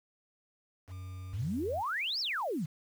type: tone with pitch glide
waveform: triangle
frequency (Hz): 92.5 to 86.81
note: F#2 to F2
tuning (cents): 0 to -10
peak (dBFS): -38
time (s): 0.87-1.83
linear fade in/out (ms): 50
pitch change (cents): -110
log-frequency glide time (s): 1.47-1.54
type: exponential two-way sweep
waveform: sine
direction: up then down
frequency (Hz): 82.3 to 5588 to 135.5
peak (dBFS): -31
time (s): 1.33-2.66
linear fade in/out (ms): 10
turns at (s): 2.2
effects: 9-bit